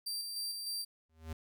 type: tone with tremolo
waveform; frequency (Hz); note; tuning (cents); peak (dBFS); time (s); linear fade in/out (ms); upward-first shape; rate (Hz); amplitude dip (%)
sawtooth; 4699; D8; 0; -33; 0.06-0.85; 10; square; 3.3; 35
type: tone with exponential growth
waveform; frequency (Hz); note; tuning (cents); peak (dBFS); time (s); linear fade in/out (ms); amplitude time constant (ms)
square; 80.1; E2; -49; -37; 1.09-1.33; 5; 51
effects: none